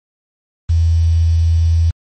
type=tone with quantisation; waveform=sine; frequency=82.8 Hz; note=E2; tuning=8 cents sharp; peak=-9 dBFS; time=0.69-1.91 s; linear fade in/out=10 ms; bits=6; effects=MP3 32 kbps